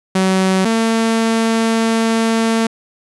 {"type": "tone pair in turn", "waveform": "sawtooth", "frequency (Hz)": [188.9, 225.9], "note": ["F#3", "A3"], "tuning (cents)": [36, 46], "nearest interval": "minor third", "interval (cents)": 310, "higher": "second", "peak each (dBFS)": [-8, -9], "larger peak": "first", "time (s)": [[0.15, 0.65], [0.65, 2.67]], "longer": "second", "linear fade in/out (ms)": 5, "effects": ["resampled to 24000 Hz"]}